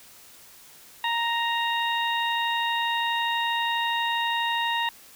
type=harmonic tone; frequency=932.3 Hz; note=A#5; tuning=in tune; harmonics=1 / 2 / 3 / 4; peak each=-26 / -29 / -31 / -32 dBFS; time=1.04-4.89 s; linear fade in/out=2 ms; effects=white hiss -50 dBFS RMS until 5.15 s